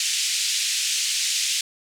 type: band-pass noise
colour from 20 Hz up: white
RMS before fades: -24 dBFS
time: 0-1.61 s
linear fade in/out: 2 ms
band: 2400 to 7800 Hz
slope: 24 dB/octave
effects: none